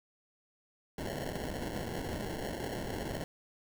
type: noise with sample-and-hold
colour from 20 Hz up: blue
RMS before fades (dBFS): -38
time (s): 0.98-3.24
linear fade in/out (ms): 2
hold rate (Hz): 1225
effects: none